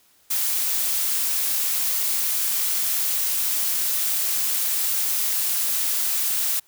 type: noise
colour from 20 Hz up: blue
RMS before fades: -23 dBFS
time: 0.3-6.6 s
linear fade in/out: 10 ms
effects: white hiss -59 dBFS RMS until 6.67 s